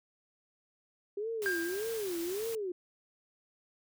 sine tone with vibrato, 392 Hz, G4, in tune, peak -33 dBFS, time 1.17-2.72 s, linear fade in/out 5 ms, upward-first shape sine, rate 1.7 Hz, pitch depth 270 cents each way
white noise, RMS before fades -44 dBFS, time 1.42-2.55 s, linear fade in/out 0 ms
triangle tone with exponential decay, 1600 Hz, G6, 35 cents sharp, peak -26 dBFS, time 1.46-2.15 s, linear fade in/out 0 ms, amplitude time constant 150 ms
effects none

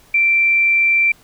sine tone, 2349 Hz, D7, in tune, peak -11 dBFS, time 0.14-1.12 s, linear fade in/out 5 ms, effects pink hiss -50 dBFS RMS until 1.23 s

